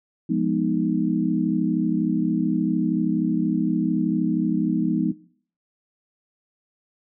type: chord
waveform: sine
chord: F half-diminished seventh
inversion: none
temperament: equal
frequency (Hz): 174.61 / 207.7 / 246.9 / 311.1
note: F3 / Ab3 / Cb4 / Eb4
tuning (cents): 0 / 0 / 0 / 0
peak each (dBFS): -25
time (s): 0.29-5.12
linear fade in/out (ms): 10
effects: noise-tail reverb RT60 0.5 s tail -18 dB re dry